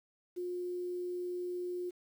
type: tone with quantisation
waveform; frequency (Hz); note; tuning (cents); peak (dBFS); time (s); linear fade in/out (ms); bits
sine; 357.3; F4; +40; -35; 0.36-1.91; 20; 10
effects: none